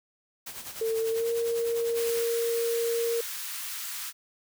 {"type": "noise with tremolo", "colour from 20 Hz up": "white", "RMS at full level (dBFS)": -38, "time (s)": [0.46, 2.25], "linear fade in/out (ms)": 10, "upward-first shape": "sine", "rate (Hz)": 10, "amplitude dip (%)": 60}
{"type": "tone with pitch glide", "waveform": "sine", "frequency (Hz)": [449.2, 464.8], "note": ["A4", "A#4"], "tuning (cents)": [36, -5], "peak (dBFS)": -25, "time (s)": [0.81, 3.21], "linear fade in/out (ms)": 5, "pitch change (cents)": 59, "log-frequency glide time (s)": [1.09, 1.29]}
{"type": "high-pass noise", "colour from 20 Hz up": "white", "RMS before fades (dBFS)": -36, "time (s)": [1.94, 4.13], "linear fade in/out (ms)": 50, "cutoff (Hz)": 1100, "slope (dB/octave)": 24}
{"effects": []}